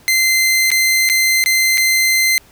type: tone with dropouts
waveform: sawtooth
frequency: 2074 Hz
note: C7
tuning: 16 cents flat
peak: -8 dBFS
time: 0.08-2.38 s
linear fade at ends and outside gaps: 0 ms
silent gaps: 0.704-0.716 / 1.09-1.098 / 1.44-1.46 / 1.774-1.779 s
effects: pink hiss -48 dBFS RMS until 2.51 s